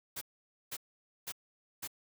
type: noise bursts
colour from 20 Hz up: white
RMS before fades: -40 dBFS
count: 4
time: 0.16-1.876 s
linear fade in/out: 10 ms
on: 54 ms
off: 500 ms
effects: none